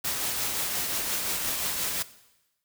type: noise with tremolo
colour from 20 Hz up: white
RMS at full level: -28 dBFS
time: 0.04-2.03 s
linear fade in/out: 10 ms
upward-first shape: triangle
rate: 5.7 Hz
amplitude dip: 35%
effects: noise-tail reverb RT60 1.0 s tail -17 dB re dry